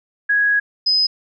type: tone pair in turn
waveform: sine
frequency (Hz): 1661.2 / 5039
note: G#6 / D#8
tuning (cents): 0 / +21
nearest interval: octave + perfect fifth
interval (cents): 1921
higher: second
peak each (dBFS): -13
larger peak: neither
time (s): 0.29-0.6 / 0.86-1.07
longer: first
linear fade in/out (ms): 10
effects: none